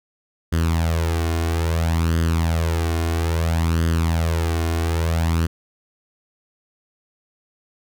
sawtooth tone with flanger, 82.41 Hz, E2, in tune, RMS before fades -20 dBFS, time 0.52-5.47 s, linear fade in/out 10 ms, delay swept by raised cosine 0.62 to 2.82 ms, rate 0.6 Hz, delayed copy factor +0.65, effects none

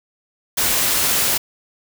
white noise, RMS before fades -18 dBFS, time 0.57-1.38 s, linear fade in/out 10 ms, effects none

